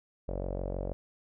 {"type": "tone with low-pass filter", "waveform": "sawtooth", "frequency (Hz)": 46.36, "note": "F#1", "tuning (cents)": 4, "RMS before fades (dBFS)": -35, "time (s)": [0.28, 0.93], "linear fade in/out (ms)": 0, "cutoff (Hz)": 570, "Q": 5.1, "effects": []}